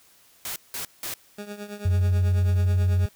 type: noise bursts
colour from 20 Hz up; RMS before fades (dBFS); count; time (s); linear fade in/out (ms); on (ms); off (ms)
white; -32; 3; 0.45-1.14; 2; 110; 180
type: tone with tremolo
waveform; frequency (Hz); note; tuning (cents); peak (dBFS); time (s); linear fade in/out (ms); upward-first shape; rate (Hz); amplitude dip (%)
20% pulse; 206; G#3; -14; -27; 1.38-3.09; 5; triangle; 9.2; 80
type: tone with vibrato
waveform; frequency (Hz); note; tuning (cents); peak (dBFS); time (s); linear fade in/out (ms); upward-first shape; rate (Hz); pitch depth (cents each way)
sine; 91.2; F#2; -24; -18; 1.85-3.06; 5; sine; 9; 20
effects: white hiss -57 dBFS RMS until 3.15 s